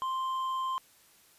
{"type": "tone with hard clipping", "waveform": "sine", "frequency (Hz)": 1046.5, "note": "C6", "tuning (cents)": 0, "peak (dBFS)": -31, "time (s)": [0.02, 0.78], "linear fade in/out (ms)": 0, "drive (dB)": 4, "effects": ["white hiss -61 dBFS RMS until 1.38 s", "resampled to 32000 Hz"]}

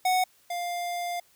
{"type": "tone pair in turn", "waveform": "square", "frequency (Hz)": [739, 700.7], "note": ["F#5", "F5"], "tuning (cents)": [-2, 6], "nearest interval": "minor second", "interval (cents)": 92, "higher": "first", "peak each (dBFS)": [-22, -30], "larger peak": "first", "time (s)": [[0.05, 0.24], [0.5, 1.2]], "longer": "second", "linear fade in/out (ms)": 5, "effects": ["white hiss -62 dBFS RMS until 1.35 s"]}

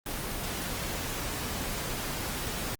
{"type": "noise", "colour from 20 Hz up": "pink", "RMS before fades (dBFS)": -34, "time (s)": [0.06, 2.75], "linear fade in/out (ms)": 2, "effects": ["Opus 24 kbps"]}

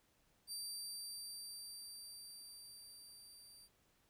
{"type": "tone with level ramp", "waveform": "25% pulse", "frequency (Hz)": 4677, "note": "D8", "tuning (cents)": -8, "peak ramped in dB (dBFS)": [-38, -54], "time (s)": [0.47, 3.69], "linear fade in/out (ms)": 50, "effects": ["pink hiss -75 dBFS RMS until 4.09 s"]}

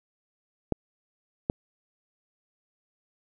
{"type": "clicks", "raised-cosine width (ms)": 2, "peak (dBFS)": -11, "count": 2, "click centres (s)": [0.723, 1.499], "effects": []}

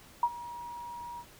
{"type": "tone with ADSR envelope", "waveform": "sine", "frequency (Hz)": 954, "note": "A#5", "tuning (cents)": 40, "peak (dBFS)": -20, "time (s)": [0.23, 1.25], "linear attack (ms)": 3, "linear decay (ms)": 52, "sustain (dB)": -19, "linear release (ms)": 62, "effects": ["pink hiss -55 dBFS RMS until 1.39 s"]}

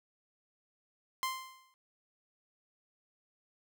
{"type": "tone with exponential decay", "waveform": "sawtooth", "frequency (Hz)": 1045, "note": "C6", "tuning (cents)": -2, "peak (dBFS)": -26, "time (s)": [1.23, 1.74], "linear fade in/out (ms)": 0, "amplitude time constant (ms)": 110, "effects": []}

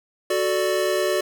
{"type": "chord", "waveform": "square", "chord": "D major", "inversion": "first", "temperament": "equal", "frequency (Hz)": [370, 440, 587.3], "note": ["F#4", "A4", "D5"], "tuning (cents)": [0, 0, 0], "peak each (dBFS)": [-24, -28, -24], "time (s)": [0.3, 1.21], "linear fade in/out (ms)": 5, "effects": []}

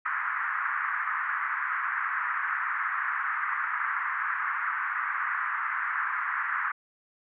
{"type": "band-pass noise", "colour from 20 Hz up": "pink", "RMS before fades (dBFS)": -30, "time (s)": [0.05, 6.72], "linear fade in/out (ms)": 10, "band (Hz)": [1100, 1900], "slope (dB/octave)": 48, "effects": []}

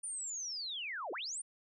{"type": "linear two-way sweep", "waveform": "sine", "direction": "down then up", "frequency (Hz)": [9397, 311.1, 9397], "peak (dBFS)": -38, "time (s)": [0.03, 1.42], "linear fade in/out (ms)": 10, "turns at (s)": 1.12, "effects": []}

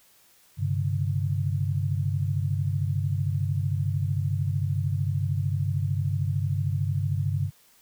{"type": "chord", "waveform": "sine", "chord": "G suspended fourth", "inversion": "none", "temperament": "equal with one note detuned", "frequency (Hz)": [98, 133.56, 146.83], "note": ["G2", "C3", "D3"], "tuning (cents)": [0, 36, 0], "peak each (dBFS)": [-26, -29, -29], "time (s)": [0.57, 7.51], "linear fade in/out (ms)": 50, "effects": ["white hiss -59 dBFS RMS until 7.81 s"]}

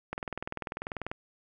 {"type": "click train", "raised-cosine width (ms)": 0.5, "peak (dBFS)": -19, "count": 21, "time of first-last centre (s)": [0.13, 1.115], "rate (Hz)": 20.3, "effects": []}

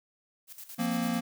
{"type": "noise with tremolo", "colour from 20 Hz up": "blue", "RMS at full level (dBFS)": -44, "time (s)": [0.47, 1.2], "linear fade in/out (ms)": 50, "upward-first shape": "square", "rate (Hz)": 9, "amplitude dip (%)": 70}
{"type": "chord", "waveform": "square", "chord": "F suspended fourth", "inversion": "none", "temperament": "equal", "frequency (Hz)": [174.61, 233.1, 261.6], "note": ["F3", "Bb3", "C4"], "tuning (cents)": [0, 0, 0], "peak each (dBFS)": [-35, -30, -36], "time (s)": [0.78, 1.21], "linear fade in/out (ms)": 20}
{"effects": []}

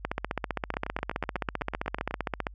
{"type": "two click trains", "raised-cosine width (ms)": 0.5, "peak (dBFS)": [-13, -18], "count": [38, 12], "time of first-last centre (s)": [[0.05, 2.468], [0.74, 2.11]], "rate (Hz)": [15.3, 8.03], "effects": ["added 50 Hz sine -44 dBFS peak until 2.54 s"]}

